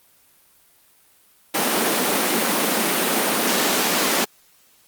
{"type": "high-pass noise", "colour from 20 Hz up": "pink", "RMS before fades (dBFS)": -20, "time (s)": [1.54, 4.25], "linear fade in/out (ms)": 10, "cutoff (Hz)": 190, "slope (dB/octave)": 48, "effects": ["white hiss -56 dBFS RMS until 4.87 s", "Opus 32 kbps"]}